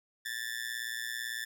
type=tone with amplitude modulation; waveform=sawtooth; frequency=1759 Hz; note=A6; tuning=1 cent flat; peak=-28 dBFS; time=0.25-1.45 s; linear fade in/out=10 ms; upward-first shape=sine; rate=118 Hz; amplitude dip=90%; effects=none